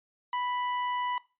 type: tone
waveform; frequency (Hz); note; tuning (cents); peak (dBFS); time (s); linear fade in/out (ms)
40% pulse; 987.8; B5; 0; -28; 0.33-1.18; 2
effects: noise-tail reverb RT60 0.3 s tail -19 dB re dry + resampled to 8000 Hz